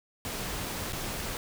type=noise with dropouts; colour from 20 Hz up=pink; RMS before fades=-35 dBFS; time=0.25-1.37 s; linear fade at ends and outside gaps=1 ms; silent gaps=0.924-0.93 s; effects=none